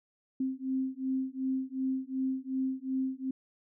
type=beating tone pair; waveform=sine; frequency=261.6 / 264.3 Hz; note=C4 / C4; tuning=0 / +18 cents; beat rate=2.7 Hz; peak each=-33 / -33 dBFS; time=0.4-3.31 s; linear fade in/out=5 ms; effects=none